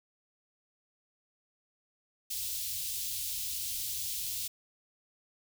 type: band-stop noise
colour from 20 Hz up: white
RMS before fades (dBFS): -36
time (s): 2.3-4.48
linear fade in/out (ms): 10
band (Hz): 110 to 3100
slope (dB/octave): 24
effects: none